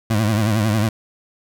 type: tone with vibrato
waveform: 25% pulse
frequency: 107.9 Hz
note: A2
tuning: 33 cents flat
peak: -12 dBFS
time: 0.1-0.89 s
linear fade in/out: 5 ms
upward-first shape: triangle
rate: 11 Hz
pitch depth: 120 cents each way
effects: none